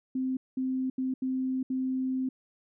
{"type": "tone bursts at uneven times", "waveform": "sine", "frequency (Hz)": 260, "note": "C4", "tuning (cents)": -11, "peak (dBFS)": -27, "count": 5, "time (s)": [[0.15, 0.37], [0.57, 0.9], [0.98, 1.14], [1.22, 1.63], [1.7, 2.29]], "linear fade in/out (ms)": 5, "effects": []}